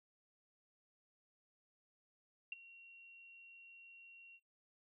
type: tone with ADSR envelope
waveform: sine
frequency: 2743 Hz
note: F7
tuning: 32 cents flat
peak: -38 dBFS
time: 2.52-4.4 s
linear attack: 3 ms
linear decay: 19 ms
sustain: -18 dB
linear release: 52 ms
effects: noise-tail reverb RT60 0.2 s tail -24 dB re dry